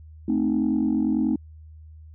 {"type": "chord", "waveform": "sine", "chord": "A diminished", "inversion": "none", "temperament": "equal", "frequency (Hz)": [220, 261.6, 311.1], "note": ["A3", "C4", "Eb4"], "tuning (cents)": [0, 0, 0], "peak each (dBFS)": -23, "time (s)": [0.28, 1.36], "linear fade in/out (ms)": 5, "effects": ["tanh soft clip ceiling -14 dBFS", "added 78 Hz sine -42 dBFS peak until 2.14 s"]}